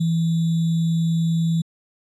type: tone with sample-and-hold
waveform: sine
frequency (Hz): 165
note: E3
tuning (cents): +2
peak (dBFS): -17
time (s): 0-1.62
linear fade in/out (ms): 10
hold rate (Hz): 3675
effects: resampled to 24000 Hz